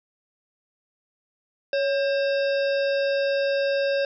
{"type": "harmonic tone with a mistuned harmonic", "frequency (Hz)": 533, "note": "C5", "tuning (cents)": 32, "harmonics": [1, 3, 5, 7, 9, 10], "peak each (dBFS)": [-21, -31, -35, -38, -40, -41], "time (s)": [1.73, 4.05], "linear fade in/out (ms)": 2, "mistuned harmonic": 1, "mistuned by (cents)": 74, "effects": []}